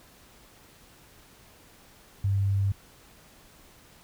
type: tone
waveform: sine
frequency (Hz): 98.6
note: G2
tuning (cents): +11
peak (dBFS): -22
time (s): 2.24-2.72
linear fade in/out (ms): 5
effects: pink hiss -55 dBFS RMS until 4.03 s